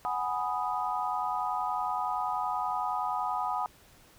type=chord; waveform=sine; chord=G# minor seventh; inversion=third; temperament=equal; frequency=740 / 830.6 / 987.8 / 1244.5 Hz; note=F#5 / G#5 / B5 / D#6; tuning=0 / 0 / 0 / 0 cents; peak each=-34 dBFS; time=0.05-3.66 s; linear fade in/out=0 ms; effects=pink hiss -58 dBFS RMS until 4.18 s